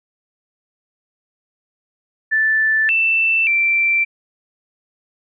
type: tone with pitch steps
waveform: sine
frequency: 1759 / 2664 / 2347 Hz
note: A6 / E7 / D7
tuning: -1 / +18 / -2 cents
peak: -13 dBFS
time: 2.31-4.05 s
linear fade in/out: 20 ms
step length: 580 ms
effects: none